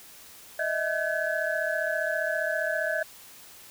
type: tone cluster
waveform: sine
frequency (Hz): 617 / 652 / 1527 / 1696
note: D#5 / E5 / G6 / G#6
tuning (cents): -15 / -19 / -46 / +36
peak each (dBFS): -31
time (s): 0.59-3.03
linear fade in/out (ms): 5
effects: white hiss -49 dBFS RMS until 3.7 s

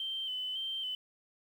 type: tone with vibrato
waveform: sine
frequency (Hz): 3078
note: G7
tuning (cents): -32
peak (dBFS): -34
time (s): 0-0.95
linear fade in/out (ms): 2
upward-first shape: square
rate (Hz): 1.8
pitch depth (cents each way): 32
effects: 10-bit

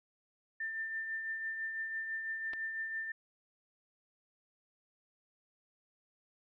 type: tone with tremolo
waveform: sine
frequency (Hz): 1790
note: A6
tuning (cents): +29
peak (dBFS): -34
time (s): 0.6-3.12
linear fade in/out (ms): 5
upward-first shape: triangle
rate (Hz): 6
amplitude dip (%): 45
type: clicks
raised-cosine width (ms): 0.3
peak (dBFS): -31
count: 2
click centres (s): 2.533 / 2.536
effects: none

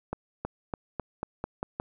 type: accelerating click train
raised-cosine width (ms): 1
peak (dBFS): -17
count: 8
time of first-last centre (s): 0.13-1.799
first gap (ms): 320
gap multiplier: 0.9
effects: none

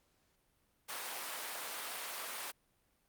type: high-pass noise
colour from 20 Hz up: pink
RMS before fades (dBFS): -42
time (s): 0.88-2.52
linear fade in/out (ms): 20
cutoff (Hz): 780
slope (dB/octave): 12
effects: pink hiss -75 dBFS RMS until 3.08 s + Opus 48 kbps

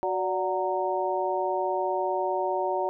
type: harmonic tone with a mistuned harmonic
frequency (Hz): 185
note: F#3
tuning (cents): 0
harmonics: 2 / 3 / 4 / 5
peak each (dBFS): -30 / -30 / -30 / -30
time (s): 0.03-2.89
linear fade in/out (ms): 0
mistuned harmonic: 3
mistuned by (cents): +75
effects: none

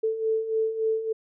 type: beating tone pair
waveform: sine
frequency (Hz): 440 / 443.5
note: A4 / A4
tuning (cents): 0 / +14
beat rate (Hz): 3.5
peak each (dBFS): -30 / -24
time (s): 0.03-1.13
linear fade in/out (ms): 10
effects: none

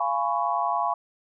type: chord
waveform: sine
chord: C# dominant seventh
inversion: first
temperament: just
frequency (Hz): 693 / 831.5 / 997.9 / 1108.7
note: E#5 / G#5 / B5 / C#6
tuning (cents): -14 / +2 / +18 / 0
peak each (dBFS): -28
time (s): 0-0.94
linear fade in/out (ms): 5
effects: none

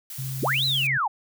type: noise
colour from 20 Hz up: blue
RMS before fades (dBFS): -37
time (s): 0.1-0.87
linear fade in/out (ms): 2
type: tone with pitch glide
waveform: sine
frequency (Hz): 132.1 to 135.34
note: C3 to C#3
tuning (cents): +17 to -41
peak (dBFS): -29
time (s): 0.18-0.98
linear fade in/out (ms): 10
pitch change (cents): +42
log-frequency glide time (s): 0.31-0.72
type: linear two-way sweep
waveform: sine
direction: up then down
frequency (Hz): 92.5 to 4114 to 742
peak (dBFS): -21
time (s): 0.42-1.08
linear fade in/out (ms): 10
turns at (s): 0.65
effects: none

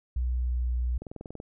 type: tone with pitch glide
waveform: sine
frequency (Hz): 61.74 to 60.96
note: B1 to B1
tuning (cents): 0 to -22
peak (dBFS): -25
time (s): 0.16-0.98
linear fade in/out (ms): 5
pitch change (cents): -22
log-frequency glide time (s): 0.31-0.71
type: click train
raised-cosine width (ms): 2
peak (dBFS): -26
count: 9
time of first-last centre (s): 1.02-1.401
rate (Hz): 21
effects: none

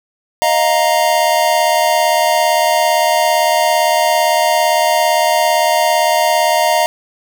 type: chord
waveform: square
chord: Eb suspended second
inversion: none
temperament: just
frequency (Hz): 622.3 / 700 / 933.4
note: Eb5 / F5 / Bb5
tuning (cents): 0 / +4 / +2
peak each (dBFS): -16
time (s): 0.42-6.86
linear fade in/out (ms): 0
effects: none

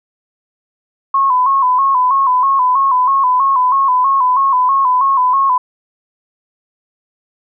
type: tone with vibrato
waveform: sine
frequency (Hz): 1046.5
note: C6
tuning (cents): 0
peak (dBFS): -9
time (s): 1.14-5.58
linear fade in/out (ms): 5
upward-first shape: square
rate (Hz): 3.1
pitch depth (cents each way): 72
effects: none

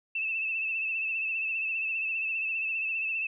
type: tone with vibrato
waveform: sine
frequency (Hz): 2637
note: E7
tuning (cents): 0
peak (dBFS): -28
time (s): 0.15-3.27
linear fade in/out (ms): 5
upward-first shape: triangle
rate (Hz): 15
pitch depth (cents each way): 54
effects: none

